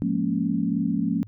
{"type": "chord", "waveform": "sine", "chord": "Bb minor seventh", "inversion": "second", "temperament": "equal with one note detuned", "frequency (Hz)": [174.61, 210.4, 233.1, 277.2], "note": ["F3", "Ab3", "Bb3", "Db4"], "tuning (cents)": [0, 23, 0, 0], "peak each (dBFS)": -27, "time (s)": [0.02, 1.23], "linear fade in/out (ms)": 0, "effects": ["added 106 Hz sine -42 dBFS peak until 1.27 s"]}